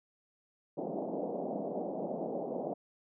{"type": "band-pass noise", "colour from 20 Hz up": "white", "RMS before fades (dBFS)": -37, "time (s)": [0.77, 2.74], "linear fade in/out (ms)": 10, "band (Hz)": [170, 730], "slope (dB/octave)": 48, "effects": []}